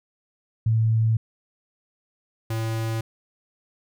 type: tone pair in turn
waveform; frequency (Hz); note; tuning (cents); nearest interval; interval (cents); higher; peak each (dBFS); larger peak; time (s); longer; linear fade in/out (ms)
sine / square; 111.8 / 112.42; A2 / A2; +28 / +38; unison; 10; second; -17 / -25; first; 0.66-1.17 / 2.5-3.01; neither; 5
effects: none